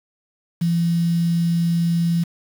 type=tone with quantisation; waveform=sine; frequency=169.4 Hz; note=E3; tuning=48 cents sharp; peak=-16 dBFS; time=0.61-2.24 s; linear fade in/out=10 ms; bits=6; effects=none